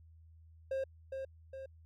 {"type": "tone with echo", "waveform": "triangle", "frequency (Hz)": 534, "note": "C5", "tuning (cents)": 35, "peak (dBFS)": -31, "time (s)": [0.71, 0.84], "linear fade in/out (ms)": 5, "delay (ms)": 410, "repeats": 2, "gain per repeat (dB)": -5, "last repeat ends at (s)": 1.66, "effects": ["added 81 Hz sine -56 dBFS peak until 1.85 s"]}